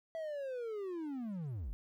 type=linear sweep; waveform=triangle; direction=down; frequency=659.3 to 40.47 Hz; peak=-36 dBFS; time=0.15-1.73 s; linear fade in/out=0 ms; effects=13-bit